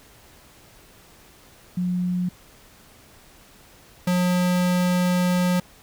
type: tone pair in turn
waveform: sine / square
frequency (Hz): 179.6 / 179.6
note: F3 / F3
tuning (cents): +49 / +49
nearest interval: unison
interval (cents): 0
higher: neither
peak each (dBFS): -21 / -19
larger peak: second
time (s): 1.77-2.29 / 4.07-5.6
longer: second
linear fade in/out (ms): 5
effects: pink hiss -51 dBFS RMS until 5.82 s